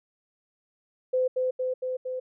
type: tone with echo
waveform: sine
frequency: 511 Hz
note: C5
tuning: 41 cents flat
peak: -21 dBFS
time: 1.13-1.28 s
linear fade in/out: 10 ms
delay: 230 ms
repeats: 4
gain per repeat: -2 dB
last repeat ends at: 2.2 s
effects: none